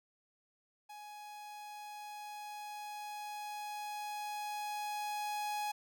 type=tone with level ramp; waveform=45% pulse; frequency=836 Hz; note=G#5; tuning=11 cents sharp; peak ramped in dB=-48 to -35 dBFS; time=0.89-5.72 s; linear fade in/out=10 ms; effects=none